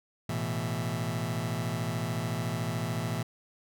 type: chord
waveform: sawtooth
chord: A suspended second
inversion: none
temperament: just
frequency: 110 / 123.75 / 165 Hz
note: A2 / B2 / E3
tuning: 0 / +4 / +2 cents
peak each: -30 dBFS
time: 0.29-3.23 s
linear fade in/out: 5 ms
effects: none